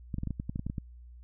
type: clicks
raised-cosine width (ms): 5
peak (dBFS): -21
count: 12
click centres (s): 0.142 / 0.184 / 0.234 / 0.273 / 0.307 / 0.399 / 0.495 / 0.559 / 0.594 / 0.666 / 0.699 / 0.782
effects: added 60 Hz sine -47 dBFS peak until 1.23 s